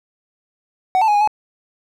triangle tone with pitch steps, 749 / 884 / 834 / 822 / 850 Hz, F#5 / A5 / G#5 / G#5 / G#5, +21 / +8 / +7 / -18 / +40 cents, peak -10 dBFS, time 0.95-1.275 s, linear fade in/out 0 ms, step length 65 ms, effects none

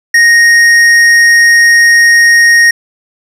sine tone with hard clipping, 1864.7 Hz, A#6, in tune, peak -4 dBFS, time 0.14-2.71 s, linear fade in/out 5 ms, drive 9 dB, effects none

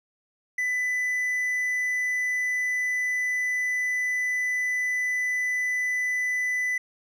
triangle tone, 1996 Hz, B6, 18 cents sharp, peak -22 dBFS, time 0.58-6.78 s, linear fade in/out 5 ms, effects none

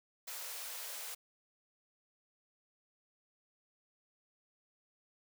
white high-pass noise, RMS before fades -44 dBFS, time 0.27-1.15 s, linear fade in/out 10 ms, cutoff 440 Hz, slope 96 dB/octave, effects none

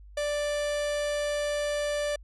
45% pulse tone, 587.3 Hz, D5, in tune, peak -27 dBFS, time 0.17-2.16 s, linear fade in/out 5 ms, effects added 50 Hz sine -46 dBFS peak until 2.23 s + resampled to 24000 Hz

